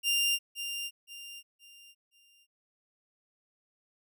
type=tone with echo; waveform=sawtooth; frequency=2794 Hz; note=F7; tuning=in tune; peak=-22 dBFS; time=0.03-0.39 s; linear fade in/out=50 ms; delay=520 ms; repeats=4; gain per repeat=-9 dB; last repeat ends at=2.47 s; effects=none